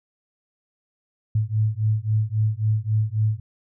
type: beating tone pair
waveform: sine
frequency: 106.5 / 110.2 Hz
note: G#2 / A2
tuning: +44 / +3 cents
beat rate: 3.7 Hz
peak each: -22 dBFS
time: 1.35-3.4 s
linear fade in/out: 5 ms
effects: none